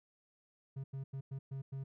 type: tone bursts at uneven times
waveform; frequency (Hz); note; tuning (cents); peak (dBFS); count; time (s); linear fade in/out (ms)
triangle; 135.2; C#3; -43; -37; 6; 0.76-0.84 / 0.93-1.04 / 1.13-1.21 / 1.31-1.39 / 1.51-1.62 / 1.72-1.84; 10
effects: none